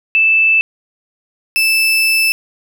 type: tone pair in turn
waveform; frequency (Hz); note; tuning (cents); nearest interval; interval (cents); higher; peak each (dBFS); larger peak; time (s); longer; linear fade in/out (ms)
sine / 35% pulse; 2637 / 2637; E7 / E7; 0 / 0; unison; 0; neither; -8 / -9; first; 0.15-0.61 / 1.56-2.32; second; 0
effects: none